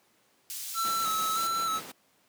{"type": "high-pass noise", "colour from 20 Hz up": "pink", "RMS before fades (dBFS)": -38, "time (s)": [0.5, 1.47], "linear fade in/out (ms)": 0, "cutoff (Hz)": 5200, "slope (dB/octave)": 12}
{"type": "tone with vibrato", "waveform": "square", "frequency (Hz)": 1318.5, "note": "E6", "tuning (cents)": 0, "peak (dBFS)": -28, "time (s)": [0.74, 1.81], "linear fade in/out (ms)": 50, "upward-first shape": "square", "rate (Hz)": 1.6, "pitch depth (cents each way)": 28}
{"type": "noise with tremolo", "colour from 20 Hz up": "pink", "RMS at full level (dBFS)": -39, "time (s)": [0.84, 1.92], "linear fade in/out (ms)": 10, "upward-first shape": "sine", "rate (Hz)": 5.6, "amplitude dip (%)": 40}
{"effects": ["pink hiss -66 dBFS RMS until 2.28 s", "high-pass 200 Hz 12 dB/octave"]}